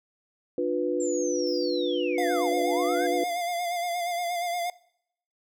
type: chord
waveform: sine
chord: B diminished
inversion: first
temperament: just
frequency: 296.3 / 355.6 / 493.9 Hz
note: D4 / F4 / B4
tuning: +15 / +31 / 0 cents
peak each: -30 / -28 / -27 dBFS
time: 0.58-3.24 s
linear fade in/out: 2 ms
type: linear two-way sweep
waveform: sine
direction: down then up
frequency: 7459 to 474.8 to 1653 Hz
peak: -34 dBFS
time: 1-3.07 s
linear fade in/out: 5 ms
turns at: 2.55 s
type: tone with exponential decay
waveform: triangle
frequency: 5530 Hz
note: F8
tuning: 18 cents flat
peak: -36 dBFS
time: 1.47-2.39 s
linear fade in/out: 0 ms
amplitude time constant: 200 ms
type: tone with vibrato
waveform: square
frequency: 698.5 Hz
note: F5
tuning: in tune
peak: -28 dBFS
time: 2.18-4.7 s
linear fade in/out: 2 ms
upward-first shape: sine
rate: 8.5 Hz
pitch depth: 40 cents each way
effects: noise-tail reverb RT60 0.7 s tail -21 dB re dry